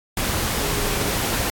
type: tone in noise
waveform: sine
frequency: 411.5 Hz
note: G#4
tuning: 16 cents flat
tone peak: -30 dBFS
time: 0.62-1.11 s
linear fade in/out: 2 ms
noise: pink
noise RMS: -23 dBFS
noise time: 0.17-1.5 s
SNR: -10 dB
effects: AAC 64 kbps